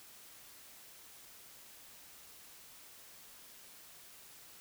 silence, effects white hiss -56 dBFS RMS until 4.6 s

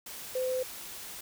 sine tone in noise, 512 Hz, C5, 38 cents flat, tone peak -28 dBFS, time 0.35-0.63 s, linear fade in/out 5 ms, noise white, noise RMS -43 dBFS, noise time 0.06-1.21 s, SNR +12 dB, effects none

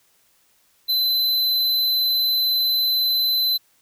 square tone, 4039 Hz, B7, 38 cents sharp, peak -18 dBFS, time 0.88-3.58 s, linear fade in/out 20 ms, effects white hiss -61 dBFS RMS until 3.81 s

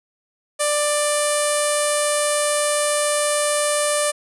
sawtooth tone with low-pass filter, 591 Hz, D5, 11 cents sharp, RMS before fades -20 dBFS, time 0.59-4.12 s, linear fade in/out 20 ms, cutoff 9400 Hz, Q 6.6, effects none

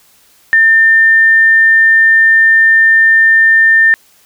sine tone, 1800 Hz, A6, 39 cents sharp, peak -4 dBFS, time 0.53-3.94 s, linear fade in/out 0 ms, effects white hiss -48 dBFS RMS until 4.25 s

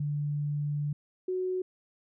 sine tone pair in turn, 146.6 / 369.4 Hz, D3 / F#4, -3 / -3 cents, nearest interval octave + major third, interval 1600 cents, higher second, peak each -28 dBFS, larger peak neither, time 0-0.93 / 1.28-1.62 s, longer first, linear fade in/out 5 ms, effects none

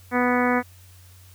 harmonic tone, 246.9 Hz, B3, in tune, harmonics 1 / 2 / 3 / 4 / 5 / 6 / 7 / 8 / 9, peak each -22 / -25 / -27 / -28 / -29 / -30 / -30 / -31 / -32 dBFS, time 0.11-0.63 s, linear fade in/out 50 ms, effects added 91 Hz sine -47 dBFS peak until 1.34 s + white hiss -54 dBFS RMS until 1.34 s

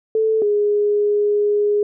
sine tone pair in turn, 440 / 414.1 Hz, A4 / G#4, 0 / -5 cents, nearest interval minor second, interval 105 cents, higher first, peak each -14 dBFS, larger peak neither, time 0.15-0.42 / 0.42-1.83 s, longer second, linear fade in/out 2 ms, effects none

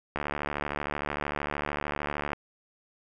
click train, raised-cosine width 0.5 ms, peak -15 dBFS, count 160, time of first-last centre 0.16-2.332 s, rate 73.2 Hz, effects none

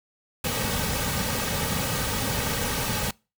pink noise with comb filter, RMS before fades -27 dBFS, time 0.44-3.11 s, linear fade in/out 5 ms, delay 2.9 ms, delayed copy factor -0.65, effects noise-tail reverb RT60 0.3 s tail -25 dB re dry

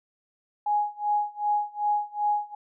sine tone with tremolo, 832 Hz, G#5, 3 cents sharp, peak -20 dBFS, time 0.66-2.55 s, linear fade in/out 5 ms, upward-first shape sine, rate 2.6 Hz, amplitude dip 95%, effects none

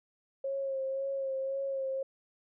sine tone with vibrato, 540 Hz, C#5, 45 cents flat, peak -31 dBFS, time 0.44-2.03 s, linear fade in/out 5 ms, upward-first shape sine, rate 1.9 Hz, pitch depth 26 cents each way, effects none

